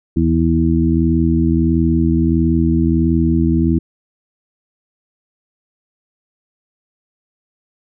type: harmonic tone with a mistuned harmonic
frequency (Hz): 81.5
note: E2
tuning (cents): -19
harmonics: 1 / 2 / 3 / 4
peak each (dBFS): -17 / -17 / -17 / -17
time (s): 0.16-3.79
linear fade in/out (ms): 10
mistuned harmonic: 1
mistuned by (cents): -80
effects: none

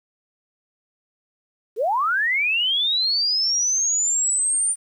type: linear sweep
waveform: sine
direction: up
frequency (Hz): 385.1 to 9190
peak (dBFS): -18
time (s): 1.76-4.76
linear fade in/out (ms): 50
effects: 9-bit

